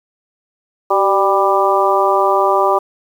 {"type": "harmonic tone with a mistuned harmonic", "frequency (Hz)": 197.2, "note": "G3", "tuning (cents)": 11, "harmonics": [2, 3, 4, 5, 6], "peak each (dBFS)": [-17, -17, -17, -17, -17], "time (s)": [0.9, 2.79], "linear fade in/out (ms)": 10, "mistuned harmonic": 2, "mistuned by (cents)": -41, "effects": ["7-bit"]}